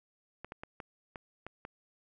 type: clicks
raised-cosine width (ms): 0.5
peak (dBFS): -27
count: 7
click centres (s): 0.446 / 0.521 / 0.635 / 0.802 / 1.158 / 1.466 / 1.651
effects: none